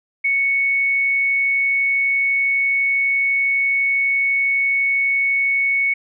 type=tone; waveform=sine; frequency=2217 Hz; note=C#7; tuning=in tune; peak=-15 dBFS; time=0.24-5.94 s; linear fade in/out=10 ms; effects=none